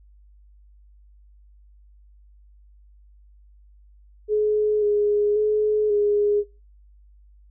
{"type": "tone with pitch steps", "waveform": "sine", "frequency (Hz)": [423.8, 415.1, 425.1, 413.4], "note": ["G#4", "G#4", "G#4", "G#4"], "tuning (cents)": [35, -1, 40, -8], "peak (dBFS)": -17, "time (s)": [4.28, 6.44], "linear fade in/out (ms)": 50, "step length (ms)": 540, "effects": ["noise-tail reverb RT60 0.3 s tail -21 dB re dry", "added 50 Hz sine -49 dBFS peak until 7.5 s"]}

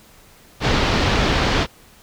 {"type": "low-pass noise", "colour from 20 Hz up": "pink", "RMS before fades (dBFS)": -18, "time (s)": [0.6, 1.67], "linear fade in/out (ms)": 50, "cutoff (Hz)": 4800, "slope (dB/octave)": 24, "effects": ["pink hiss -49 dBFS RMS until 2.02 s"]}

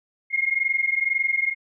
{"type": "tone pair together", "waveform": "sine", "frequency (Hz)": [2132, 2154], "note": ["C7", "C7"], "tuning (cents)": [32, 50], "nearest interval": "unison", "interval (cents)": 18, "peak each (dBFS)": -23, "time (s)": [0.3, 1.55], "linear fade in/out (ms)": 50, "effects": []}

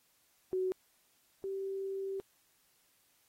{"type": "tone pair in turn", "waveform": "sine", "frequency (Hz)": [372.6, 388.3], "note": ["F#4", "G4"], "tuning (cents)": [12, -16], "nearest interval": "minor second", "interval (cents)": 72, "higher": "second", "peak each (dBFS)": [-30, -35], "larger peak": "first", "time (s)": [[0.53, 0.72], [1.44, 2.2]], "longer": "second", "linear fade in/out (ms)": 0, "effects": ["white hiss -71 dBFS RMS until 3.28 s", "AAC 48 kbps"]}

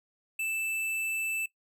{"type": "tone with hard clipping", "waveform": "sine", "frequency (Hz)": 2643, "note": "E7", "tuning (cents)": 4, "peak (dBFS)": -31, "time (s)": [0.39, 1.46], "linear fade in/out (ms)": 5, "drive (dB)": 13, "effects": ["noise-tail reverb RT60 0.1 s tail -18 dB re dry"]}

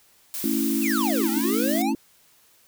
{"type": "noise", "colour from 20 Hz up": "blue", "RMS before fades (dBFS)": -31, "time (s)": [0.34, 1.82], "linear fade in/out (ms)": 0}
{"type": "chord", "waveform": "sine", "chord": "A major", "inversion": "none", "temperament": "equal with one note detuned", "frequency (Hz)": [223.1, 277.2, 329.6], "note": ["A3", "C#4", "E4"], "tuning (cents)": [24, 0, 0], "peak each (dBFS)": [-26, -25, -27], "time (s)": [0.44, 1.95], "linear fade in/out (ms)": 2}
{"type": "exponential two-way sweep", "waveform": "square", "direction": "down then up", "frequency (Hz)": [2903, 261.9, 926], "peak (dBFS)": -27, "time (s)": [0.81, 1.94], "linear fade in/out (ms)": 50, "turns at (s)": 1.3}
{"effects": ["white hiss -58 dBFS RMS until 2.67 s"]}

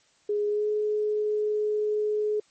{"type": "tone with pitch glide", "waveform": "sine", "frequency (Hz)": [415.3, 423], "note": ["G#4", "G#4"], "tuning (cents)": [0, 32], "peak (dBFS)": -23, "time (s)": [0.29, 2.4], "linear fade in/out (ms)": 5, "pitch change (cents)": 32, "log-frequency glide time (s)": [0.48, 0.68], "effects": ["white hiss -63 dBFS RMS until 2.5 s", "MP3 32 kbps"]}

